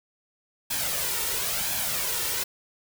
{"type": "noise with flanger", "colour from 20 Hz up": "white", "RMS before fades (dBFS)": -28, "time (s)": [0.7, 2.44], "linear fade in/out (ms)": 10, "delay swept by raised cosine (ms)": [1.2, 2.2], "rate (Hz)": 0.97, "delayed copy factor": 0.55, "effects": []}